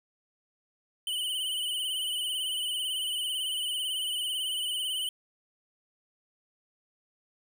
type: tone with vibrato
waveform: square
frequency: 3005 Hz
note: F#7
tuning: 26 cents sharp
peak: -30 dBFS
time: 1.07-5.09 s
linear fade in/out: 2 ms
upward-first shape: sine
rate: 18 Hz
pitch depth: 60 cents each way
effects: none